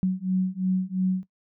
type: beating tone pair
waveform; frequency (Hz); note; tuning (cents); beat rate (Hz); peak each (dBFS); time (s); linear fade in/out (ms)
sine; 184.7 / 187.6; F#3 / F#3; -3 / +24; 2.9; -25; 0.03-1.23; 0
effects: noise-tail reverb RT60 0.1 s tail -17 dB re dry